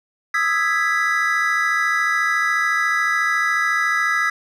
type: chord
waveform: triangle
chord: E major seventh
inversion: third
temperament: equal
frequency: 1244.5 / 1318.5 / 1661.2 / 1975.5 Hz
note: D#6 / E6 / G#6 / B6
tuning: 0 / 0 / 0 / 0 cents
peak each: -23 / -22 / -20 / -19 dBFS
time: 0.34-4.3 s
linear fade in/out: 5 ms
effects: none